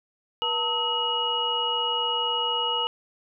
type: tone cluster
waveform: sine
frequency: 480 / 904 / 1283 / 2898 Hz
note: B4 / A5 / E6 / F#7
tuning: -49 / +47 / -47 / -37 cents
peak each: -33 / -29 / -33 / -25 dBFS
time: 0.42-2.87 s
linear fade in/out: 0 ms
effects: none